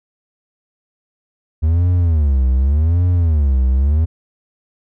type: tone with vibrato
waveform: triangle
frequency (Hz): 75.7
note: D#2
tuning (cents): -47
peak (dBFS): -9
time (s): 1.62-4.06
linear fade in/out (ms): 20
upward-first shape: sine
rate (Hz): 0.86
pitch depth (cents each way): 290
effects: none